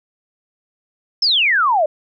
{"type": "exponential sweep", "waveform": "sine", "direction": "down", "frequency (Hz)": [5400, 577], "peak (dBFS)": -12, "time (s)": [1.22, 1.86], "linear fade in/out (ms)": 5, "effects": []}